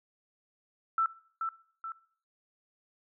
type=tone with echo; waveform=sine; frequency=1329 Hz; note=E6; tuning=14 cents sharp; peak=-24 dBFS; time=0.98-1.06 s; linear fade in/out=2 ms; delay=430 ms; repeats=2; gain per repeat=-6 dB; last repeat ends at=1.92 s; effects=noise-tail reverb RT60 0.6 s tail -20 dB re dry